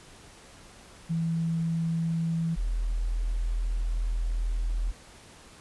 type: tone pair in turn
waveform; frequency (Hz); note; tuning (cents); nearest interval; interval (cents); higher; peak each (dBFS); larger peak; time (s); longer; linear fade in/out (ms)
sine; 164.9 / 41.23; E3 / E1; +1 / +1; 2 octaves; 2400; first; -25; neither; 1.09-2.56 / 2.56-4.92; second; 20
effects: pink hiss -51 dBFS RMS until 5.6 s + resampled to 24000 Hz